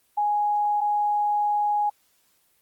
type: tone pair in turn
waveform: sine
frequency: 830.6 / 830.6 Hz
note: G#5 / G#5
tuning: 0 / 0 cents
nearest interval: unison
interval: 0 cents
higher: neither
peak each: -20 / -20 dBFS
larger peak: neither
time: 0.17-0.81 / 0.81-1.9 s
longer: second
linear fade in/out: 10 ms
effects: white hiss -65 dBFS RMS until 2.61 s + Opus 24 kbps